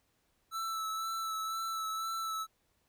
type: tone with vibrato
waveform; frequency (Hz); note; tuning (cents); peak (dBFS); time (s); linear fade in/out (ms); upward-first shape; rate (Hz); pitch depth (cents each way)
square; 1318.5; E6; 0; -35; 0.51-2.47; 50; sine; 2; 20
effects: pink hiss -75 dBFS RMS until 2.88 s